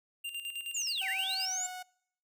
square tone with tremolo, 2789 Hz, F7, 3 cents flat, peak -36 dBFS, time 0.24-1.46 s, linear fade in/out 10 ms, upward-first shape square, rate 9.5 Hz, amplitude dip 65%
sine linear two-way sweep, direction down then up, 7380 to 1715 to 7380 Hz, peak -32 dBFS, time 0.74-1.67 s, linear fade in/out 10 ms, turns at 1.09 s
sawtooth tone with pitch glide, 765 to 734.3 Hz, G5 to F#5, -42 to -13 cents, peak -36 dBFS, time 1.01-1.83 s, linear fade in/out 10 ms, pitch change -71 cents, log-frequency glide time 1.39-1.64 s
effects noise-tail reverb RT60 0.7 s tail -25 dB re dry

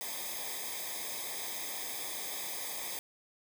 white noise with comb filter, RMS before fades -39 dBFS, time 0.01-2.99 s, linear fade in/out 0 ms, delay 0.7 ms, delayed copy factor -1, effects none

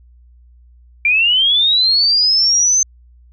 sine linear sweep, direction up, 2340 to 6272 Hz, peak -10 dBFS, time 1.05-2.83 s, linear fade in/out 2 ms, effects added 60 Hz sine -43 dBFS peak until 3.32 s

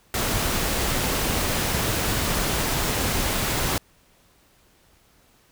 pink noise, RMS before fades -24 dBFS, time 0.14-3.78 s, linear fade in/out 2 ms, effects pink hiss -59 dBFS RMS until 5.51 s

